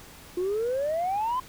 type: exponential sweep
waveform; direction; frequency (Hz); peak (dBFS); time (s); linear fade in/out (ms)
sine; up; 349.3 to 1046.5; -23; 0.37-1.4; 5
effects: tanh soft clip ceiling -22 dBFS + pink hiss -48 dBFS RMS until 1.48 s